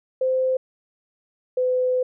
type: tone pair in turn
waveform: sine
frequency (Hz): 518 / 506.2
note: C5 / B4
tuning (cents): -17 / +43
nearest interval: unison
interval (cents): 40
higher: first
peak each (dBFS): -18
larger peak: neither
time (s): 0.21-0.57 / 1.57-2.03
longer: second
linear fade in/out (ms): 5
effects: none